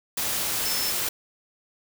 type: tone in noise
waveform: sine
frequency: 5274 Hz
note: E8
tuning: in tune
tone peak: -29 dBFS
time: 0.65-0.91 s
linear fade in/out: 5 ms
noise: white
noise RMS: -27 dBFS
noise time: 0.17-1.09 s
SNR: -5 dB
effects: none